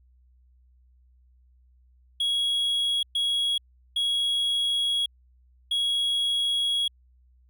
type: tone bursts at uneven times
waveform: triangle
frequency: 3322 Hz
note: G#7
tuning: in tune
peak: -21 dBFS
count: 4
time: 2.2-3.03 / 3.15-3.58 / 3.96-5.06 / 5.71-6.88 s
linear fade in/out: 5 ms
effects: added 62 Hz sine -56 dBFS peak until 7.49 s